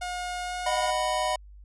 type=tone with pitch glide; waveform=sawtooth; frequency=718 to 722.2 Hz; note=F5 to F#5; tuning=+48 to -42 cents; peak=-27 dBFS; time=0.01-0.91 s; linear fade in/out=10 ms; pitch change=+10 cents; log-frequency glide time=0.44-0.54 s
type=chord; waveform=square; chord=B major; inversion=first; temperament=just; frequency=617.4 / 740.8 / 987.8 Hz; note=D#5 / F#5 / B5; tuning=-14 / +2 / 0 cents; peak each=-30 dBFS; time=0.66-1.36 s; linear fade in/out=5 ms
effects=added 50 Hz sine -45 dBFS peak until 1.64 s + resampled to 24000 Hz